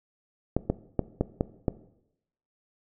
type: clicks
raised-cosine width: 2 ms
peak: -10 dBFS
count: 6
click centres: 0.566 / 0.7 / 0.993 / 1.21 / 1.409 / 1.682 s
effects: noise-tail reverb RT60 0.8 s tail -17 dB re dry